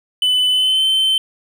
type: tone with pitch glide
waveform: triangle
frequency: 3005 to 3086 Hz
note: F#7 to G7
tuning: +26 to -28 cents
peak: -11 dBFS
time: 0.22-1.18 s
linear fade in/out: 2 ms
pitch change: +46 cents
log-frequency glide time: 0.49-0.85 s
effects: none